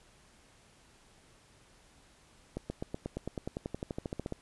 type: accelerating click train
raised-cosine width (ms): 2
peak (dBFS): -22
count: 20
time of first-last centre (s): 2.57-4.324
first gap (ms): 130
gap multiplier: 0.96
effects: pink hiss -62 dBFS RMS until 4.41 s + resampled to 24000 Hz